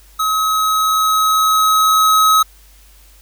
square tone with level ramp, 1277 Hz, D#6, 45 cents sharp, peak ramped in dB -15 to -9 dBFS, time 0.19-2.43 s, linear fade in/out 10 ms, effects added 50 Hz sine -44 dBFS peak until 3.21 s + white hiss -49 dBFS RMS until 3.21 s

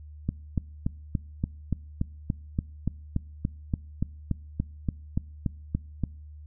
click train, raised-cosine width 5 ms, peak -13 dBFS, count 21, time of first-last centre 0.29-6.037 s, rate 3.48 Hz, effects noise-tail reverb RT60 0.6 s tail -25 dB re dry + added 75 Hz sine -42 dBFS peak until 6.46 s

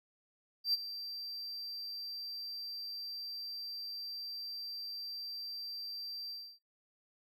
triangle tone with ADSR envelope, 4699 Hz, D8, in tune, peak -25 dBFS, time 0.64-6.59 s, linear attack 96 ms, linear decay 24 ms, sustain -14 dB, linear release 290 ms, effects noise-tail reverb RT60 0.2 s tail -25 dB re dry

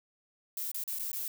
violet noise with dropouts, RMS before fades -36 dBFS, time 0.57-1.28 s, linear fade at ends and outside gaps 1 ms, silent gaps 0.716-0.745 / 0.838-0.877 / 0.987-0.996 / 1.117-1.13 s, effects none

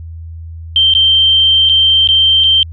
sine tone with dropouts, 3136 Hz, G7, in tune, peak -6 dBFS, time 0.76-2.63 s, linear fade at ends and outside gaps 1 ms, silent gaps 0.938-0.95 / 1.691-1.696 / 2.074-2.088 / 2.438-2.441 s, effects added 82 Hz sine -25 dBFS peak until 2.72 s

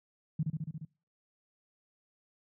sine tone with echo, 155.2 Hz, D#3, 4 cents flat, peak -26 dBFS, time 0.39-0.43 s, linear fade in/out 5 ms, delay 70 ms, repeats 6, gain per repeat -2 dB, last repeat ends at 0.85 s, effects noise-tail reverb RT60 0.4 s tail -25 dB re dry + high-pass 100 Hz 12 dB/octave

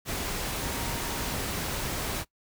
sine tone in noise, 937 Hz, A#5, 9 cents sharp, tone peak -43 dBFS, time 0.59-1.37 s, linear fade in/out 50 ms, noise pink, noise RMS -32 dBFS, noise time 0.05-2.25 s, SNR -14 dB, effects noise-tail reverb RT60 0.1 s tail -20 dB re dry

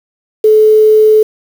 sine tone with quantisation, 431.5 Hz, A4, 34 cents flat, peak -3 dBFS, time 0.44-1.23 s, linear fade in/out 5 ms, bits 5, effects none

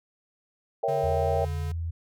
sine chord, A# diminished seventh, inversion none, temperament equal, 466.2 / 554.4 / 659.3 / 784 Hz, A#4 / C#5 / E5 / G5, 0 / 0 / 0 / 0 cents, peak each -29 dBFS, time 0.83-1.45 s, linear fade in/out 5 ms
square tone, 143.2 Hz, D3, 43 cents flat, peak -35 dBFS, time 0.88-1.72 s, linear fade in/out 5 ms
sine tone with pitch glide, 82.41 to 83.22 Hz, E2 to E2, 0 to +17 cents, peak -28 dBFS, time 1.03-1.91 s, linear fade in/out 10 ms, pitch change +17 cents, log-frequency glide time 1.21-1.44 s
effects none

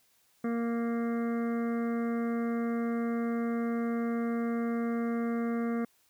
harmonic tone, 233.1 Hz, A#3, in tune, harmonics 1 / 2 / 3 / 5 / 6 / 7 / 8 / 9, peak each -29 / -36 / -43 / -44 / -48 / -52 / -53 / -51 dBFS, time 0.44-5.85 s, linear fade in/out 5 ms, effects white hiss -68 dBFS RMS until 6.09 s

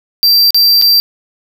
square tone with dropouts, 4700 Hz, D8, 1 cent sharp, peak -6 dBFS, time 0.23-1 s, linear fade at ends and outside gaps 0 ms, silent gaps 0.506-0.545 / 0.815-0.822 s, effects none

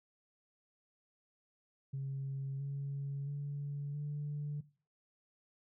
sine tone with pitch steps, 136.4 / 139.75 / 143.18 / 146.7 Hz, C#3 / C#3 / D3 / D3, -28 / +14 / -44 / -2 cents, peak -35 dBFS, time 1.93-4.61 s, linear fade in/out 10 ms, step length 670 ms, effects noise-tail reverb RT60 0.4 s tail -19 dB re dry + tanh soft clip ceiling -33 dBFS

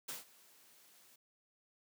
white noise with ADSR envelope, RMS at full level -42 dBFS, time 0.08-1.16 s, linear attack 10 ms, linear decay 150 ms, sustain -22 dB, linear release 5 ms, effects high-pass 150 Hz 12 dB/octave

